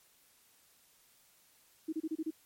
sine tone bursts, 317.2 Hz, D#4, 33 cents sharp, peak -32 dBFS, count 6, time 1.88-2.307 s, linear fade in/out 10 ms, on 47 ms, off 29 ms, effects white hiss -66 dBFS RMS until 2.45 s + MP3 64 kbps

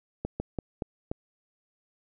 slowing click train, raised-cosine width 2 ms, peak -17 dBFS, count 5, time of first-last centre 0.25-1.115 s, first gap 150 ms, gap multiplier 1.25, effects none

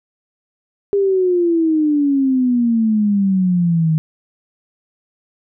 sine exponential sweep, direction down, 405.1 to 155.56 Hz, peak -12 dBFS, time 0.93-3.98 s, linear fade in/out 0 ms, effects none

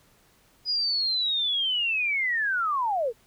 sine linear sweep, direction down, 4983 to 426.7 Hz, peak -23 dBFS, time 0.65-3.13 s, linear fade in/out 50 ms, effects pink hiss -61 dBFS RMS until 3.26 s

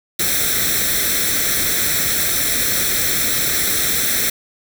white noise with comb filter, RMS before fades -18 dBFS, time 0.19-4.3 s, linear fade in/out 5 ms, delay 0.52 ms, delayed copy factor +0.75, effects none

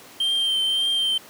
triangle tone with vibrato, 3142 Hz, G7, 3 cents sharp, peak -18 dBFS, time 0.2-1.18 s, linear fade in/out 5 ms, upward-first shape triangle, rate 1.8 Hz, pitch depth 24 cents each way, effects pink hiss -45 dBFS RMS until 1.29 s + high-pass 200 Hz 12 dB/octave

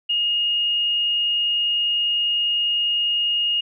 sine tone, 2855 Hz, F7, 37 cents sharp, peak -18 dBFS, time 0.09-3.61 s, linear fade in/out 10 ms, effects none

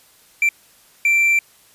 triangle tone bursts at uneven times, 2349 Hz, D7, in tune, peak -11 dBFS, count 2, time 0.42-0.49 / 1.05-1.39 s, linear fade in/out 2 ms, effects white hiss -52 dBFS RMS until 1.74 s + resampled to 32000 Hz

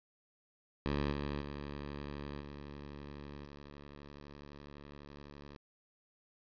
10% pulse tone with level steps, 71.9 Hz, D2, 36 cents flat, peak -24 / -28 / -33 / -38 / -42 dBFS, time 0.86-5.57 s, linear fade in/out 0 ms, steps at 1.11 / 1.4 / 2.4 / 3.44 s, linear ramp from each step 20 ms, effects resampled to 11025 Hz + 10-bit

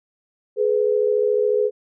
sine tone pair together, 422.5 / 496.5 Hz, G#4 / B4, +30 / +9 cents, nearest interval minor third, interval 279 cents, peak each -18 / -20 dBFS, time 0.56-1.71 s, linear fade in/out 50 ms, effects none

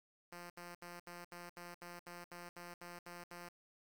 5% pulse tone bursts, 174.61 Hz, F3, in tune, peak -38 dBFS, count 13, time 0.32-3.488 s, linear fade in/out 5 ms, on 180 ms, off 69 ms, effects 11-bit

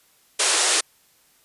white band-pass noise, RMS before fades -20 dBFS, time 0.39-0.81 s, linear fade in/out 10 ms, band 320 to 10000 Hz, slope 96 dB/octave, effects white hiss -59 dBFS RMS until 1.44 s + resampled to 32000 Hz

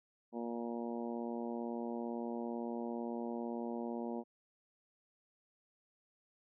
harmonic tone, 117.8 Hz, A#2, 19 cents sharp, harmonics 2 / 3 / 4 / 5 / 6 / 7 / 8, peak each -40 / -44 / -46 / -48 / -50 / -51 / -52 dBFS, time 0.32-4.24 s, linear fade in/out 50 ms, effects none

